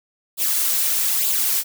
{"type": "noise with flanger", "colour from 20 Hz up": "blue", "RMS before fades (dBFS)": -20, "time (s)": [0.37, 1.64], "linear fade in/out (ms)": 50, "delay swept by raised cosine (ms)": [0.25, 3.85], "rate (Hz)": 1.1, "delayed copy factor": 0.55, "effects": []}